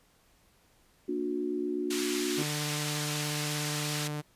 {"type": "chord", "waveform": "sine", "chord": "Bb augmented", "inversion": "none", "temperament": "equal with one note detuned", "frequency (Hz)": [233.1, 293.7, 361.8], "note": ["Bb3", "D4", "F#4"], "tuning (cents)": [0, 0, -39], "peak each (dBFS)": [-38, -33, -32], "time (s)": [1.08, 2.43], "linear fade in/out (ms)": 10}
{"type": "band-pass noise", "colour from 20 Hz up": "white", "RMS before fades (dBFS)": -36, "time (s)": [1.9, 4.08], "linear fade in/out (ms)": 10, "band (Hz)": [1300, 6900], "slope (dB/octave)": 12}
{"type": "tone with vibrato", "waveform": "sawtooth", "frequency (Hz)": 149.1, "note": "D3", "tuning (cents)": 27, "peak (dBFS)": -29, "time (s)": [2.37, 4.22], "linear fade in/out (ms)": 20, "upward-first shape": "sine", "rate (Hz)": 17, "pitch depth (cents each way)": 9}
{"effects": ["pink hiss -65 dBFS RMS until 4.35 s", "resampled to 32000 Hz"]}